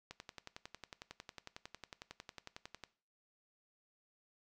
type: click train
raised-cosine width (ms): 0.2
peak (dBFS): -29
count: 31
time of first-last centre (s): 0.11-2.837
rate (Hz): 11
effects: noise-tail reverb RT60 0.4 s tail -18 dB re dry